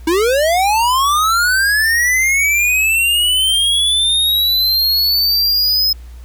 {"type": "linear sweep", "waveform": "square", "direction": "up", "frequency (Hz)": [311.9, 5130], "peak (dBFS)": -12, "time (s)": [0.07, 5.93], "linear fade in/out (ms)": 5, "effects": ["added 60 Hz sine -31 dBFS peak until 6.24 s", "pink hiss -49 dBFS RMS until 6.24 s"]}